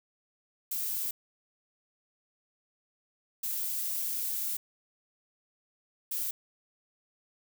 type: noise bursts at uneven times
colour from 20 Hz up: violet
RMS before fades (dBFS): -33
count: 3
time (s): 0.71-1.11 / 3.43-4.57 / 6.11-6.31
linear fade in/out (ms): 5
effects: none